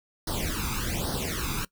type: noise with flanger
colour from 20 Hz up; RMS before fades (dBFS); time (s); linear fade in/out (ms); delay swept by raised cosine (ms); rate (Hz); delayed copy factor
pink; -30; 0.27-1.65; 5; 0.2 to 0.83; 1.2; +0.95
effects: noise-tail reverb RT60 0.1 s tail -21 dB re dry